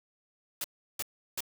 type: noise bursts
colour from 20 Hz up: white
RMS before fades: -34 dBFS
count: 3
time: 0.61-1.406 s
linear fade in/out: 2 ms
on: 32 ms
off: 350 ms
effects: none